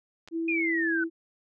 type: clicks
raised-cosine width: 0.2 ms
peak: -30 dBFS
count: 2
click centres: 0.276 / 0.285 s
type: tone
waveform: sine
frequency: 329.6 Hz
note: E4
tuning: in tune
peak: -27 dBFS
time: 0.31-1.1 s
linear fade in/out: 50 ms
type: exponential sweep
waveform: sine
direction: down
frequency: 2489 to 1478 Hz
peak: -26 dBFS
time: 0.48-1.04 s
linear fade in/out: 5 ms
effects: none